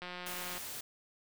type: click train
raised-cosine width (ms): 0.3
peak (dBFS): -27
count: 101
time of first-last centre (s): 0.02-0.579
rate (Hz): 179
type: noise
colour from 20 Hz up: white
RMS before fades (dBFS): -43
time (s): 0.26-0.81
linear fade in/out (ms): 5
effects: none